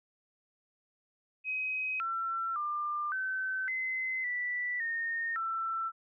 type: tone with pitch steps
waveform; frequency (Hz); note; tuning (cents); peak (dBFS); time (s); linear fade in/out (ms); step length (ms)
sine; 2528 / 1348 / 1195 / 1531 / 2049 / 1967 / 1839 / 1337; D#7 / E6 / D6 / G6 / C7 / B6 / A#6 / E6; +27 / +38 / +30 / -41 / -37 / -7 / -24 / +24; -31; 1.44-5.92; 50; 560
effects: none